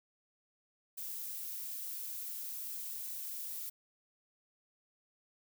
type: noise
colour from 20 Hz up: violet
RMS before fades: -42 dBFS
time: 0.97-3.7 s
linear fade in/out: 10 ms
effects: none